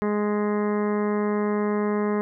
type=harmonic tone; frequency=208.3 Hz; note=G#3; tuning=5 cents sharp; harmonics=1 / 2 / 3 / 4 / 5 / 6 / 7 / 8 / 9 / 10; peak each=-24 / -25 / -35 / -37 / -34 / -38 / -46 / -43 / -42 / -45 dBFS; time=0.02-2.21 s; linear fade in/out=0 ms; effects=none